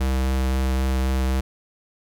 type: tone with vibrato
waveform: square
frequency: 65.41 Hz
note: C2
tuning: in tune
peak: -20 dBFS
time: 0-1.41 s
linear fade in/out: 10 ms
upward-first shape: triangle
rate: 3.8 Hz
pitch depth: 12 cents each way
effects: none